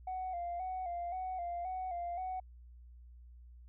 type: tone with vibrato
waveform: sine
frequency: 720 Hz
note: F#5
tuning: 47 cents flat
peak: -35 dBFS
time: 0.07-2.4 s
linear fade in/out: 5 ms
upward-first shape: square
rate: 1.9 Hz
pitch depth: 59 cents each way
effects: tanh soft clip ceiling -33 dBFS + added 60 Hz sine -52 dBFS peak until 3.68 s